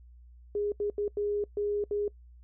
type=tone bursts at uneven times; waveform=sine; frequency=411.9 Hz; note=G#4; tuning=14 cents flat; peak=-27 dBFS; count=6; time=0.55-0.72 / 0.8-0.9 / 0.98-1.08 / 1.17-1.44 / 1.57-1.84 / 1.91-2.08 s; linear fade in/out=2 ms; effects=noise-tail reverb RT60 0.1 s tail -23 dB re dry + added 60 Hz sine -50 dBFS peak until 2.43 s